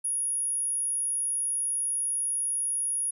sine tone, 10420 Hz, E9, 21 cents flat, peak -26 dBFS, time 0.04-3.11 s, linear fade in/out 10 ms, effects none

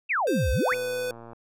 sine exponential two-way sweep, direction down then up, 2794 to 55.3 to 2794 Hz, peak -22 dBFS, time 0.09-0.75 s, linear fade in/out 20 ms, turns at 0.51 s
square tone with pitch glide, 523.3 to 499.4 Hz, C5 to B4, 0 to +19 cents, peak -28 dBFS, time 0.27-1.11 s, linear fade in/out 2 ms, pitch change -81 cents, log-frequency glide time 0.38-0.74 s
click train, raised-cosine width 1 ms, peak -30 dBFS, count 72, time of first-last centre 0.72-1.332 s, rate 116 Hz
effects none

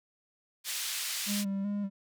pink band-pass noise, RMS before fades -35 dBFS, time 0.64-1.45 s, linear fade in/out 50 ms, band 2800 to 14000 Hz, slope 12 dB/octave
triangle tone with vibrato, 200 Hz, G3, 35 cents sharp, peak -28 dBFS, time 1.26-1.9 s, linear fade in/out 50 ms, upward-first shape square, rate 2.6 Hz, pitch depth 33 cents each way
effects none

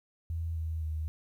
sine tone with pitch steps, 82.41 / 80.3 / 78.24 Hz, E2 / E2 / D#2, 0 / -45 / +10 cents, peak -31 dBFS, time 0.3-1.08 s, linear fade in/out 0 ms, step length 260 ms, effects 11-bit

